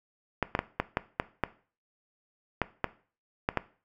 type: clicks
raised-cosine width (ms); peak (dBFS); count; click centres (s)
0.5; -10; 11; 0.427 / 0.551 / 0.591 / 0.8 / 0.971 / 1.199 / 1.437 / 2.617 / 2.843 / 3.489 / 3.573
effects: noise-tail reverb RT60 0.4 s tail -17 dB re dry